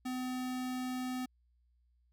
square tone, 254 Hz, B3, 49 cents sharp, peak -36 dBFS, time 0.05-1.26 s, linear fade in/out 10 ms, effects added 60 Hz sine -68 dBFS peak until 2.12 s

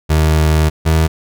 30% pulse tone pair in turn, 77.8 / 80.03 Hz, D#2 / D#2, 0 / +49 cents, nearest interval unison, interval 49 cents, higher second, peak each -7 dBFS, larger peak neither, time 0.09-0.7 / 0.85-1.08 s, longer first, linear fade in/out 20 ms, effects none

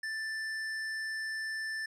triangle tone with hard clipping, 1766 Hz, A6, 6 cents sharp, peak -36 dBFS, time 0.03-1.86 s, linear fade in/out 5 ms, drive 17 dB, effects low-pass 9000 Hz 12 dB/octave

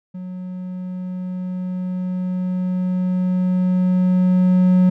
triangle tone with level ramp, 182.9 Hz, F#3, 20 cents flat, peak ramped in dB -26 to -8 dBFS, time 0.14-4.9 s, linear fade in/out 10 ms, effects none

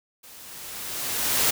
white noise with level ramp, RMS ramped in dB -47 to -20 dBFS, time 0.23-1.51 s, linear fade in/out 10 ms, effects none

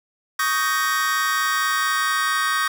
45% pulse chord, Eb dominant seventh, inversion third, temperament just, 1120.1 / 1244.5 / 1555.6 / 1866.8 Hz, Db6 / Eb6 / G6 / Bb6, +18 / 0 / -14 / +2 cents, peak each -25 dBFS, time 0.39-2.68 s, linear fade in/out 5 ms, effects none

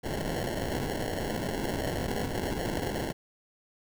violet noise with sample-and-hold, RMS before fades -32 dBFS, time 0.03-3.13 s, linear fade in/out 20 ms, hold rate 1225 Hz, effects none

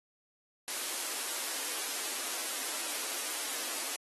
white high-pass noise, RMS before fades -36 dBFS, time 0.68-3.96 s, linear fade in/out 0 ms, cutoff 260 Hz, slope 48 dB/octave, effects AAC 32 kbps

